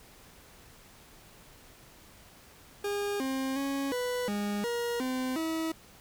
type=tone with pitch steps; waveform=40% pulse; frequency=407 / 265.7 / 275.8 / 494.4 / 205.1 / 474.6 / 257.1 / 322.6 Hz; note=G#4 / C4 / C#4 / B4 / G#3 / A#4 / C4 / E4; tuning=-35 / +27 / -9 / +2 / -21 / +31 / -30 / -37 cents; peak=-29 dBFS; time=2.84-5.72 s; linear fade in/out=5 ms; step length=360 ms; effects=pink hiss -55 dBFS RMS until 6 s